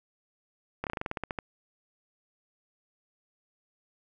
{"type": "slowing click train", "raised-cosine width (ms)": 0.5, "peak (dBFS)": -17, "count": 12, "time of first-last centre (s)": [0.84, 1.388], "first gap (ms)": 28, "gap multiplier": 1.11, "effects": []}